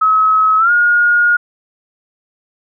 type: tone with pitch glide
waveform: sine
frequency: 1283 to 1431.8 Hz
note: E6 to F6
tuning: -47 to +43 cents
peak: -8 dBFS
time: 0.01-1.37 s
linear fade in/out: 10 ms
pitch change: +190 cents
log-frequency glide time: 0.58-0.71 s
effects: none